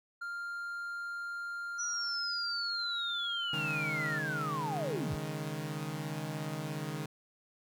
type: tone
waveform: triangle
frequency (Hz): 1396.9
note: F6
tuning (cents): 0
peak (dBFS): -35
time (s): 0.21-4.19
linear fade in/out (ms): 10
type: linear sweep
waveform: sine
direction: down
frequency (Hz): 5920 to 39.2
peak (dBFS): -34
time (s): 1.78-5.16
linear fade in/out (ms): 20
type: chord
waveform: sawtooth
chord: C# suspended second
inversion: none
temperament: equal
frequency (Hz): 138.59 / 155.56 / 207.7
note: C#3 / D#3 / G#3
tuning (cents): 0 / 0 / 0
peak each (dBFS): -37 / -34 / -40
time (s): 3.53-7.06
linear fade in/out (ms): 5
effects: none